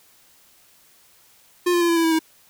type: tone with pitch steps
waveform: square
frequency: 354.2 / 348.3 / 342.5 / 336.8 / 331.2 / 325.7 / 320.3 Hz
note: F4 / F4 / F4 / E4 / E4 / E4 / E4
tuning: +24 / -5 / -34 / +37 / +8 / -21 / -50 cents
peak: -17 dBFS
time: 1.66-2.192 s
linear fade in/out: 10 ms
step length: 76 ms
effects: white hiss -55 dBFS RMS until 2.49 s